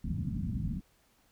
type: low-pass noise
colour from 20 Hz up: white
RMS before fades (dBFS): -34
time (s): 0.04-0.81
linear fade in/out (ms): 10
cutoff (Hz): 230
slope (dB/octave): 48
effects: pink hiss -68 dBFS RMS until 1.31 s